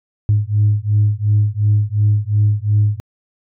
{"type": "beating tone pair", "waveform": "sine", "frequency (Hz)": [103.3, 106.1], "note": ["G#2", "G#2"], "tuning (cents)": [-9, 38], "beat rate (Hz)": 2.8, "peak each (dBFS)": -14, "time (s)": [0.29, 3], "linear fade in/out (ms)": 0, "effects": ["tanh soft clip ceiling -6 dBFS"]}